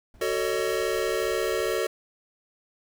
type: noise with tremolo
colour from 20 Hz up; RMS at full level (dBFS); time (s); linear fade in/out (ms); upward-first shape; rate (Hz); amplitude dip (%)
brown; -48; 0.14-1.8; 0; sine; 18; 25
type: chord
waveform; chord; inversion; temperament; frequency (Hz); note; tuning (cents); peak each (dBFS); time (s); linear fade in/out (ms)
square; D# half-diminished seventh; first; just; 373.4 / 448 / 560 / 622.3; F#4 / A4 / C#5 / D#5; +16 / +31 / +18 / 0; -30 / -29 / -32 / -34; 0.21-1.87; 5
effects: none